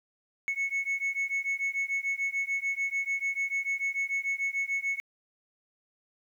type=beating tone pair; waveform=sine; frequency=2200 / 2206.8 Hz; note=C#7 / C#7; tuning=-14 / -8 cents; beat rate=6.8 Hz; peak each=-29 dBFS; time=0.48-5 s; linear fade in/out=0 ms; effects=tanh soft clip ceiling -25 dBFS + 10-bit